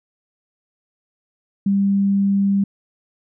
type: tone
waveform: sine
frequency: 198.1 Hz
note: G3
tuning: 18 cents sharp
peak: -14 dBFS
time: 1.66-2.64 s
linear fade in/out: 5 ms
effects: none